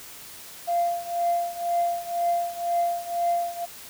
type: tone with tremolo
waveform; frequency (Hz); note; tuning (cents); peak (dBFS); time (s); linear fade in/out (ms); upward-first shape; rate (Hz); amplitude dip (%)
sine; 692; F5; -16; -18; 0.67-3.66; 20; triangle; 2; 90
effects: tanh soft clip ceiling -16 dBFS + white hiss -43 dBFS RMS until 3.89 s